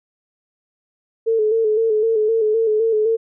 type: tone with vibrato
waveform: sine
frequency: 440 Hz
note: A4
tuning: in tune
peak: -14 dBFS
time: 1.26-3.17 s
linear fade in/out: 20 ms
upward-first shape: square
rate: 3.9 Hz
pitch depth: 46 cents each way
effects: none